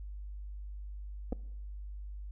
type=clicks; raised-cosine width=2 ms; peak=-23 dBFS; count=2; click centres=1.324 / 1.328 s; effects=noise-tail reverb RT60 0.9 s tail -22 dB re dry + added 50 Hz sine -40 dBFS peak until 2.31 s